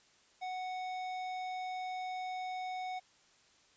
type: tone with hard clipping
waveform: sine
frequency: 740 Hz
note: F#5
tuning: in tune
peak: -39 dBFS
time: 0.41-3 s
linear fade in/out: 20 ms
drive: 12 dB
effects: white hiss -66 dBFS RMS until 3.76 s + resampled to 16000 Hz

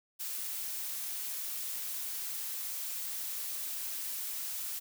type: noise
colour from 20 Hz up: blue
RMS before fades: -38 dBFS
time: 0.19-4.8 s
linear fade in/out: 20 ms
effects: none

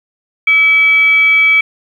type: tone with frequency modulation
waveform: sine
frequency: 2292 Hz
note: D7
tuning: 43 cents flat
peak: -6 dBFS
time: 0.47-1.61 s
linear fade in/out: 5 ms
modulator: 985 Hz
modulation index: 0.25
effects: 7-bit

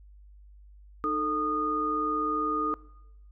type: tone cluster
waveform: sine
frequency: 306.4 / 442.2 / 1229 Hz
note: D#4 / A4 / D#6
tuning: -27 / +9 / -22 cents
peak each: -32 / -34 / -27 dBFS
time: 1.04-2.74 s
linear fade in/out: 0 ms
effects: noise-tail reverb RT60 0.9 s tail -21 dB re dry + added 50 Hz sine -49 dBFS peak until 3.31 s

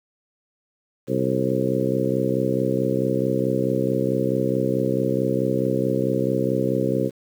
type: harmonic tone with a mistuned harmonic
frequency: 64.6 Hz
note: C2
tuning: 21 cents flat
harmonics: 2 / 3 / 4 / 5 / 6 / 7 / 8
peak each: -27 / -27 / -27 / -27 / -27 / -27 / -27 dBFS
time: 1.07-7.11 s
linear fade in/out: 50 ms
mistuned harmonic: 8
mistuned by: +54 cents
effects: 8-bit

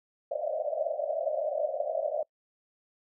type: band-pass noise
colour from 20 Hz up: white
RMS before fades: -31 dBFS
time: 0.31-2.23 s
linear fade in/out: 5 ms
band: 550 to 670 Hz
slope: 96 dB/octave
effects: noise-tail reverb RT60 0.1 s tail -25 dB re dry

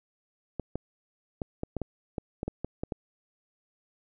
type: clicks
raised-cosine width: 2 ms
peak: -18 dBFS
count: 12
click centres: 0.597 / 0.756 / 1.418 / 1.634 / 1.767 / 1.817 / 2.182 / 2.431 / 2.48 / 2.646 / 2.835 / 2.922 s
effects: none

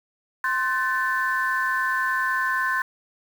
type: chord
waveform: sine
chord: F# diminished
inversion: second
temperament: equal with one note detuned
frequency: 1046.5 / 1516.3 / 1760 Hz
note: C6 / F#6 / A6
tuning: 0 / +42 / 0 cents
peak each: -25 dBFS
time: 0.44-2.82 s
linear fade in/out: 2 ms
effects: tanh soft clip ceiling -12 dBFS + 7-bit

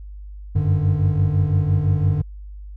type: tone cluster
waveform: triangle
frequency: 93.3 / 99.2 / 148.6 Hz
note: F#2 / G2 / D3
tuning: +15 / +21 / +21 cents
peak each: -18 dBFS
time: 0.55-2.22 s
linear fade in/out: 10 ms
effects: added 50 Hz sine -33 dBFS peak until 2.76 s

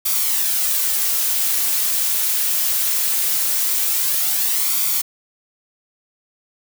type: noise with flanger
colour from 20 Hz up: blue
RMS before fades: -19 dBFS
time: 0.05-5.02 s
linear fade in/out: 10 ms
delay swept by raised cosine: 0.86 to 5.46 ms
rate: 0.21 Hz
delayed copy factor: +0.5
effects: none

